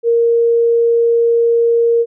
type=tone; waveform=sine; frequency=466.2 Hz; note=A#4; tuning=in tune; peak=-9 dBFS; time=0.03-2.06 s; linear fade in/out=50 ms; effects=none